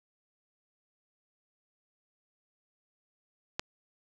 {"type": "click", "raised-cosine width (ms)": 0.2, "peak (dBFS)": -13, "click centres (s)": 3.595, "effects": []}